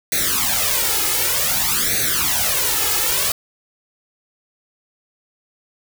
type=noise with flanger; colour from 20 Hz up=white; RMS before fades=-19 dBFS; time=0.12-3.32 s; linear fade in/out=2 ms; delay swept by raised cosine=0.48 to 2.38 ms; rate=0.54 Hz; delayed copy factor=+0.95; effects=none